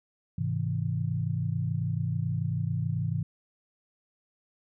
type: chord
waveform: sine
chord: Ab augmented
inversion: none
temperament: equal with one note detuned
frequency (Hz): 103.83 / 130.81 / 162.17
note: Ab2 / C3 / E3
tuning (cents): 0 / 0 / -28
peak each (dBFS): -31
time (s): 0.38-3.23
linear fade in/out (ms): 5
effects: none